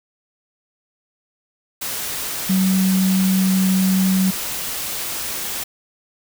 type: tone in noise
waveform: sine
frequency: 188.9 Hz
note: F#3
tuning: 36 cents sharp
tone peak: -14 dBFS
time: 2.49-4.31 s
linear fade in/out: 10 ms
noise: white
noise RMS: -26 dBFS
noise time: 1.81-5.64 s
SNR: +9 dB
effects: none